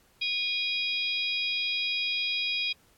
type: harmonic tone with a mistuned harmonic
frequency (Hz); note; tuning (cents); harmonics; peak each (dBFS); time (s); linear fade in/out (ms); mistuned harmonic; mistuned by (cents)
820; G#5; -22; 3 / 4 / 5 / 6; -30 / -32 / -34 / -36; 0.21-2.73; 10; 5; -120
effects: pink hiss -63 dBFS RMS until 2.97 s + AAC 64 kbps